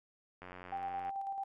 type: click train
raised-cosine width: 0.5 ms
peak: -33 dBFS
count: 62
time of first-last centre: 0.42-1.093 s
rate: 90.6 Hz
type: tone with tremolo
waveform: sine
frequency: 785 Hz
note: G5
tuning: 2 cents sharp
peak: -35 dBFS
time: 0.72-1.44 s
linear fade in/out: 5 ms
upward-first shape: square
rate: 9.1 Hz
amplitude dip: 35%
effects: none